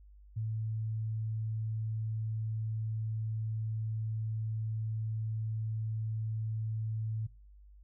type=tone; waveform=sine; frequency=110 Hz; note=A2; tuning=in tune; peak=-32 dBFS; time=0.36-7.27 s; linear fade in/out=10 ms; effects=noise-tail reverb RT60 0.4 s tail -25 dB re dry + added 50 Hz sine -53 dBFS peak until 7.83 s